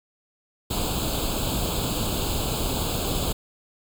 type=noise with comb filter; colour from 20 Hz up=pink; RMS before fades=-26 dBFS; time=0.7-3.33 s; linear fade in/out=10 ms; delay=0.26 ms; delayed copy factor=+0.95; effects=none